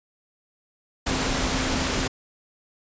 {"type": "tone in noise", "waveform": "sine", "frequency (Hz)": 261.6, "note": "C4", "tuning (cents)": 0, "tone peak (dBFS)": -31, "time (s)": [1.06, 2.08], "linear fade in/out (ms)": 10, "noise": "pink", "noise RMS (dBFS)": -25, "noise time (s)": [1.06, 2.08], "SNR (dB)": -9, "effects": ["resampled to 16000 Hz"]}